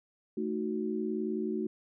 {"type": "chord", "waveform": "sine", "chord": "D# diminished", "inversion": "second", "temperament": "equal", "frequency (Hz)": [220, 311.1, 370], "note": ["A3", "D#4", "F#4"], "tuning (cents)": [0, 0, 0], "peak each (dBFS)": [-34, -36, -34], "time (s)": [0.37, 1.67], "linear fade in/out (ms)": 5, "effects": []}